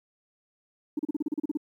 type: tone bursts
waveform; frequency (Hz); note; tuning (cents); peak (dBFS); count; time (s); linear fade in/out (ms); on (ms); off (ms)
sine; 299.6; D4; +35; -24; 11; 0.97-1.573; 5; 23; 35
effects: tanh soft clip ceiling -21 dBFS + 11-bit